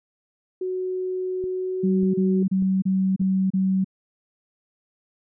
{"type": "tone with pitch glide", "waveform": "sine", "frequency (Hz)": [370, 373.4], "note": ["F#4", "F#4"], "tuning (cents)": [0, 16], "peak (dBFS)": -24, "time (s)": [0.61, 2.43], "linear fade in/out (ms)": 5, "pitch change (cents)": 16, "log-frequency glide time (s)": [1.5, 1.91]}
{"type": "click train", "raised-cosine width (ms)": 3, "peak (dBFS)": -27, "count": 4, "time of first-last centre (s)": [1.44, 3.215], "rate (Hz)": 1.69}
{"type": "tone bursts", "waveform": "sine", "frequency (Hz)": 190, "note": "F#3", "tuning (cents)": 46, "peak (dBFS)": -18, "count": 6, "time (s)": [1.83, 3.845], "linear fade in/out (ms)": 10, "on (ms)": 310, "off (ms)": 31}
{"effects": []}